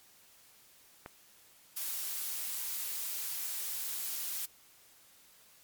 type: click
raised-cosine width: 0.5 ms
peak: -28 dBFS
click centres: 1.061 s
type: noise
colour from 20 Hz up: blue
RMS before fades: -37 dBFS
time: 1.76-4.46 s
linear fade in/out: 10 ms
effects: white hiss -61 dBFS RMS until 5.63 s + MP3 96 kbps